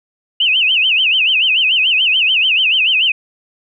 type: tone with vibrato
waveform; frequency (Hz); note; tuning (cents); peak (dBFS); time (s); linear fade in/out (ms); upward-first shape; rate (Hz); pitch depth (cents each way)
sine; 2794; F7; 0; -10; 0.4-3.12; 5; sine; 6.9; 200
effects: none

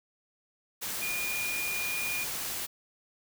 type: tone in noise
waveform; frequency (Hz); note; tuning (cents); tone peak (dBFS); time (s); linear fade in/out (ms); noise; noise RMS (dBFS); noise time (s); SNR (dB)
sine; 2430; D#7; -42; -32; 1.01-2.25; 20; white; -35; 0.81-2.67; 0
effects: none

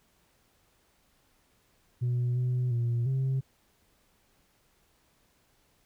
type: tone with pitch steps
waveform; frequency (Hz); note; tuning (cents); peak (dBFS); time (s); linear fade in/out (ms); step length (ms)
sine; 122.6 / 125.1 / 118.6 / 132.8; B2 / B2 / A#2 / C3; -12 / +23 / +30 / +26; -23; 2.01-3.41; 20; 350
effects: tanh soft clip ceiling -24 dBFS + pink hiss -68 dBFS RMS until 5.85 s

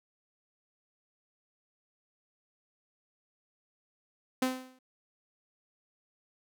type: tone with exponential decay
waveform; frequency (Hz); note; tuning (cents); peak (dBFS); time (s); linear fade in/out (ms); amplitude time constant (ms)
sawtooth; 257.5; C4; -28; -20; 4.42-4.79; 5; 80
effects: none

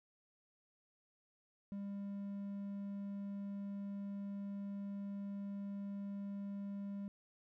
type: tone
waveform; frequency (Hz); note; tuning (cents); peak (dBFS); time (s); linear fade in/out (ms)
triangle; 200; G3; +35; -39; 1.72-7.08; 0
effects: none

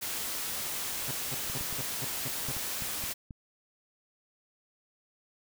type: noise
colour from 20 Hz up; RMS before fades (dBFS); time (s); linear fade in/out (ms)
white; -35; 0.01-3.14; 20
type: tone bursts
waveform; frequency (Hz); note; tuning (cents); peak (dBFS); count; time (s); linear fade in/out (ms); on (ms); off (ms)
sawtooth; 132.7; C3; +25; -31; 7; 1.08-2.518; 5; 34; 200
type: clicks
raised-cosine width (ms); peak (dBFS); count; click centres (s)
5; -30; 8; 1.499 / 1.61 / 1.727 / 2.486 / 2.567 / 2.822 / 3.039 / 3.308
effects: none

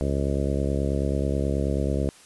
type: harmonic tone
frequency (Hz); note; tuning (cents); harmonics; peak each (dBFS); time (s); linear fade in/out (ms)
69.3; C#2; 0; 1 / 2 / 3 / 4 / 5 / 6 / 7 / 8 / 9; -26 / -29 / -31 / -32 / -33 / -34 / -34 / -35 / -36; 0.01-2.09; 0
effects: white hiss -51 dBFS RMS until 2.25 s + resampled to 24000 Hz

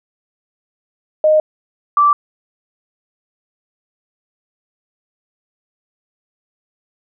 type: tone pair in turn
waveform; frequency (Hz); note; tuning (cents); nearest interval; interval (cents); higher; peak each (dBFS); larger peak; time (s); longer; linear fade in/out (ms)
sine; 618 / 1166.6; D#5 / D6; -12 / -12; major seventh; 1100; second; -8; neither; 1.24-1.4 / 1.97-2.13; neither; 2
effects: none

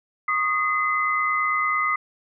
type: tone cluster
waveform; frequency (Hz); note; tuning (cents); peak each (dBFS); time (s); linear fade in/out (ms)
sine; 1107 / 1236 / 2044; C#6 / D#6 / C7; -3 / -12 / -41; -31 / -22 / -24; 0.28-1.96; 5
effects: none

